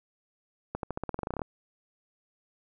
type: accelerating click train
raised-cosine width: 1 ms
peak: -18 dBFS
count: 15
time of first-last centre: 0.75-1.418 s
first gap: 82 ms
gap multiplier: 0.91
effects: none